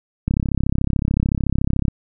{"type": "click train", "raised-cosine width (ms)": 5, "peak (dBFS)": -6, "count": 55, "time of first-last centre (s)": [0.28, 1.882], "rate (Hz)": 33.7, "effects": []}